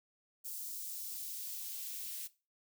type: noise with high-pass filter sweep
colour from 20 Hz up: blue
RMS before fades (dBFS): -43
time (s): 0.44-2.28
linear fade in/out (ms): 20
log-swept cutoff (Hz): 6000 to 2200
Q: 0.85
effects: noise-tail reverb RT60 0.3 s tail -18 dB re dry